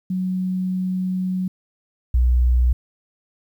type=tone pair in turn; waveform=sine; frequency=185 / 61.49 Hz; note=F#3 / B1; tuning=0 / -7 cents; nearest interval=octave + perfect fifth; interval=1907 cents; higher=first; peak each=-20 / -13 dBFS; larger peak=second; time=0.1-1.48 / 2.14-2.73 s; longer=first; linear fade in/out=5 ms; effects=9-bit